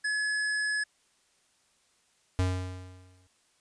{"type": "tone", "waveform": "square", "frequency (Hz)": 1700, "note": "G#6", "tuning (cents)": 40, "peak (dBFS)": -28, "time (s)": [0.04, 0.84], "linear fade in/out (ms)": 10}
{"type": "tone with exponential decay", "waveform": "square", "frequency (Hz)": 92, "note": "F#2", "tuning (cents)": -9, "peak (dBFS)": -23, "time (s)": [2.39, 3.27], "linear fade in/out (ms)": 0, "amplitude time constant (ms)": 190}
{"effects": ["white hiss -68 dBFS RMS until 3.6 s", "resampled to 22050 Hz"]}